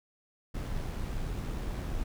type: noise with amplitude modulation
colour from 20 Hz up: brown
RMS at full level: -33 dBFS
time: 0.54-2.04 s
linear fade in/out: 10 ms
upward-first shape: sine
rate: 81.6 Hz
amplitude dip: 30%
effects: none

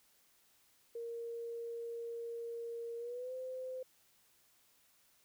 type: tone with pitch glide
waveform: sine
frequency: 466.2 to 514.3 Hz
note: A#4 to C5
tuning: 0 to -30 cents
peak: -40 dBFS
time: 0.95-3.83 s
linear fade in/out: 5 ms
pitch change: +170 cents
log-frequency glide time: 2.98-3.33 s
effects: white hiss -70 dBFS RMS until 5.24 s

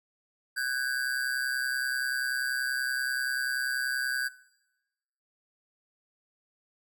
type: ring-modulated tone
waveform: square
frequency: 1568 Hz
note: G6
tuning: in tune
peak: -26 dBFS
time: 0.56-4.29 s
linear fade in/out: 20 ms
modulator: 65.2 Hz
effects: noise-tail reverb RT60 1.0 s tail -20 dB re dry

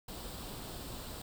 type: noise with comb filter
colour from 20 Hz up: pink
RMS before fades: -44 dBFS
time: 0.08-1.22 s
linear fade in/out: 5 ms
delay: 0.24 ms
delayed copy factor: +0.5
effects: none

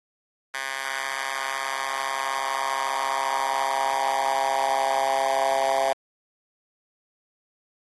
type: tone with high-pass filter sweep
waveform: 10% pulse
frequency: 134.9 Hz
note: C#3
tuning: 47 cents flat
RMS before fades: -26 dBFS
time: 0.54-5.93 s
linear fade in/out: 2 ms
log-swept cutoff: 1400 to 680 Hz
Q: 3.9
effects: AAC 32 kbps

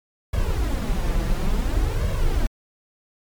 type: noise with flanger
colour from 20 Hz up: brown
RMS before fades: -21 dBFS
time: 0.33-2.47 s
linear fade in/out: 5 ms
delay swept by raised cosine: 1.8 to 6 ms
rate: 0.57 Hz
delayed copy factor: +0.65
effects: MP3 96 kbps

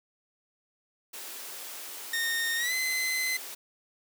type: high-pass noise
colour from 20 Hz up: white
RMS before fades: -41 dBFS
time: 1.13-3.55 s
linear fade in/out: 10 ms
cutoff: 280 Hz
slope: 24 dB/octave
type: tone with pitch glide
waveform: sawtooth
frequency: 1842 to 2044 Hz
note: A#6 to C7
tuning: -21 to -41 cents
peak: -24 dBFS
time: 2.13-3.37 s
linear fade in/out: 5 ms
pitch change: +180 cents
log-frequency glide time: 2.57-2.74 s
effects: none

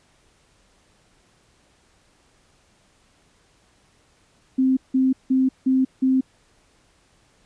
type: tone bursts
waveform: sine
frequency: 261.6 Hz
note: C4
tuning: in tune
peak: -15 dBFS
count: 5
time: 4.58-6.21 s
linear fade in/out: 10 ms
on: 190 ms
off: 170 ms
effects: pink hiss -60 dBFS RMS until 7.45 s + resampled to 22050 Hz

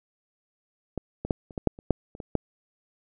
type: clicks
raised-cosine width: 2 ms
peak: -16 / -18 / -9 / -30 / -17 / -6 / -30 / -6 / -29 / -22 / -9 dBFS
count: 11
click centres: 0.977 / 1.25 / 1.308 / 1.508 / 1.578 / 1.673 / 1.789 / 1.907 / 2.151 / 2.202 / 2.353 s
effects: none

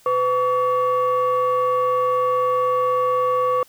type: tone pair together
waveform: sine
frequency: 504.5 / 1134 Hz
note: B4 / C#6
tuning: +37 / +39 cents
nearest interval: octave + major second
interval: 1402 cents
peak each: -18 dBFS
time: 0.06-3.63 s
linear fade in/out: 2 ms
effects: tanh soft clip ceiling -12 dBFS + white hiss -53 dBFS RMS until 3.68 s

